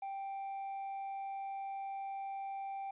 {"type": "tone with quantisation", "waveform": "triangle", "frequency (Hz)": 784, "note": "G5", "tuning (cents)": 0, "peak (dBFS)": -37, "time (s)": [0.02, 2.91], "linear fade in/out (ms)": 5, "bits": 11, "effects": ["resampled to 8000 Hz"]}